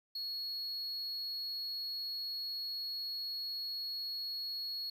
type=tone; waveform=triangle; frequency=4334 Hz; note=C#8; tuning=40 cents flat; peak=-36 dBFS; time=0.15-4.9 s; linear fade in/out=5 ms; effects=11-bit